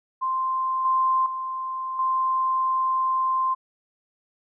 sine tone with level steps, 1045 Hz, C6, 2 cents flat, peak -22 / -18 / -27 / -20 dBFS, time 0.21-3.55 s, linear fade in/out 20 ms, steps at 0.85 / 1.26 / 1.99 s, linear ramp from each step 2 ms, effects none

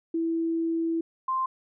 sine tone pair in turn, 329.6 / 1046.4 Hz, E4 / C6, 0 / 0 cents, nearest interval octave + minor sixth, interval 2000 cents, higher second, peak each -24 dBFS, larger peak neither, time 0.14-1.01 / 1.28-1.46 s, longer first, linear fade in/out 5 ms, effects none

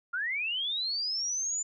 sine linear sweep, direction up, 1362 to 7110 Hz, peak -29 dBFS, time 0.13-1.63 s, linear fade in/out 10 ms, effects none

